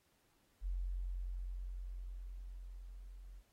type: tone with level ramp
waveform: sine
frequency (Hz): 44.93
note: F1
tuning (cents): +50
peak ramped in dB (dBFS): -35 to -50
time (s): 0.61-3.43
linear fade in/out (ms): 50
effects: pink hiss -75 dBFS RMS until 3.52 s + AAC 48 kbps